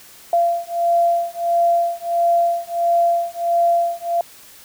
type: beating tone pair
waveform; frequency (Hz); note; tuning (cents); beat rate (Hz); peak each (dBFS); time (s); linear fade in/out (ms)
sine; 685 / 686.5; F5 / F5; -34 / -30; 1.5; -18; 0.33-4.21; 2
effects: white hiss -44 dBFS RMS until 4.64 s